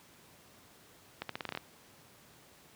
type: accelerating click train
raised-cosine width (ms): 0.3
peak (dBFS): -20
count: 9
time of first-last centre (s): 1.22-1.574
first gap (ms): 73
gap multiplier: 0.85
effects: pink hiss -59 dBFS RMS until 2.75 s + high-pass 100 Hz 12 dB/octave